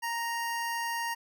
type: tone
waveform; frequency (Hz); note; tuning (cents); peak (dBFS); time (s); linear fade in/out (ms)
25% pulse; 932.3; A#5; 0; -27; 0.02-1.15; 20
effects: none